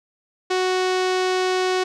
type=tone with low-pass filter; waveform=sawtooth; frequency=370 Hz; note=F#4; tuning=in tune; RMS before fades=-21 dBFS; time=0.5-1.84 s; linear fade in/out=10 ms; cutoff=5500 Hz; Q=1.1; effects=none